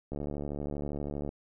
click train, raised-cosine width 2 ms, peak -23 dBFS, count 86, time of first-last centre 0.12-1.291 s, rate 72.6 Hz, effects none

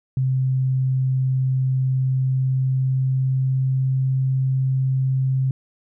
sine tone with pitch glide, 130.81 to 132.02 Hz, C3 to C3, 0 to +16 cents, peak -17 dBFS, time 0.17-5.51 s, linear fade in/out 2 ms, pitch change +16 cents, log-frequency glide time 1.93-4.19 s, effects none

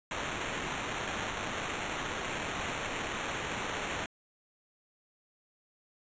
violet noise with sample-and-hold, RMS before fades -36 dBFS, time 0.11-4.06 s, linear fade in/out 2 ms, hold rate 4900 Hz, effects resampled to 16000 Hz

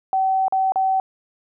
sine tone with dropouts, 764 Hz, G5, 45 cents flat, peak -16 dBFS, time 0.13-1 s, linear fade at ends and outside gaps 1 ms, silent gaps 0.482-0.524 / 0.721-0.758 s, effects none

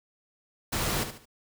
pink noise with echo, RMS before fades -29 dBFS, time 0.72-1.04 s, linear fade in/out 10 ms, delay 72 ms, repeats 3, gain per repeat -9 dB, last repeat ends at 1.256 s, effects none

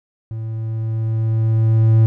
triangle tone with level ramp, 111.5 Hz, A2, 23 cents sharp, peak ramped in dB -22 to -6 dBFS, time 0.31-2.06 s, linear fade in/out 0 ms, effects none

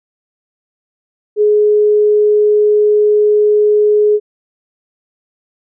sine tone, 420 Hz, G#4, 19 cents sharp, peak -7 dBFS, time 1.36-4.2 s, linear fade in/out 50 ms, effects none

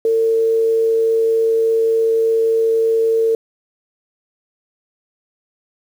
sine tone with amplitude modulation, 451.7 Hz, A4, 45 cents sharp, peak -11 dBFS, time 0.05-3.35 s, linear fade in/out 2 ms, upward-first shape sine, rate 105 Hz, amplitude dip 25%, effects 7-bit

